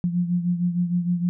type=beating tone pair; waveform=sine; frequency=174.61 / 181.11 Hz; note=F3 / F#3; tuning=0 / -37 cents; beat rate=6.5 Hz; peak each=-21 / -27 dBFS; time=0.04-1.29 s; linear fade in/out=0 ms; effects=none